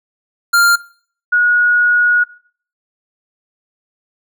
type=tone pair in turn; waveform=square / sine; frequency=1396.9 / 1451.9 Hz; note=F6 / F#6; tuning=0 / -33 cents; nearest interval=minor second; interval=67 cents; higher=second; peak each=-9 dBFS; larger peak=neither; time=0.53-0.76 / 1.32-2.24 s; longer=second; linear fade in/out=10 ms; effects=noise-tail reverb RT60 0.5 s tail -20 dB re dry